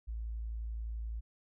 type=tone; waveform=sine; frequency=55.8 Hz; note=A1; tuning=25 cents sharp; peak=-36 dBFS; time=0.07-1.21 s; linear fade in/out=20 ms; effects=none

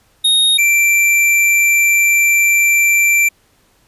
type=tone pair in turn; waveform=square; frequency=3729 / 2349 Hz; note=A#7 / D7; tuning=0 / 0 cents; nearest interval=minor sixth; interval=800 cents; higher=first; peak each=-10 dBFS; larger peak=neither; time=0.24-0.58 / 0.58-3.29 s; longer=second; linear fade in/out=10 ms; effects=pink hiss -55 dBFS RMS until 3.87 s + resampled to 32000 Hz

